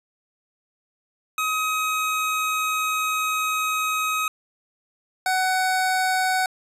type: tone pair in turn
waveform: 25% pulse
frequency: 1265 / 748.1 Hz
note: D#6 / F#5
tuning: +28 / +19 cents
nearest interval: major sixth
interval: 909 cents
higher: first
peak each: -18 / -16 dBFS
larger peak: second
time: 1.38-4.28 / 5.26-6.46 s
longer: first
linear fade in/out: 2 ms
effects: resampled to 32000 Hz